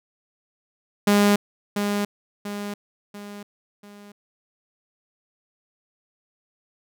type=tone with echo; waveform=sawtooth; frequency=204.4 Hz; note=G#3; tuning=27 cents flat; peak=-11 dBFS; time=1.07-1.36 s; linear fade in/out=5 ms; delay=690 ms; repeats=4; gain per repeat=-7 dB; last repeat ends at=4.12 s; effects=none